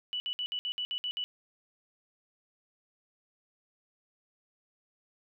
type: tone bursts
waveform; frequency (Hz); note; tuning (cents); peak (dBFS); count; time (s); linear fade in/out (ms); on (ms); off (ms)
sine; 2960; F#7; 0; -31; 9; 0.13-1.24; 0; 70; 60
effects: none